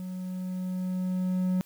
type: tone with level ramp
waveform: triangle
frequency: 184 Hz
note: F#3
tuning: 9 cents flat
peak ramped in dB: -32 to -21 dBFS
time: 0-1.61 s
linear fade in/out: 0 ms
effects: white hiss -58 dBFS RMS until 1.65 s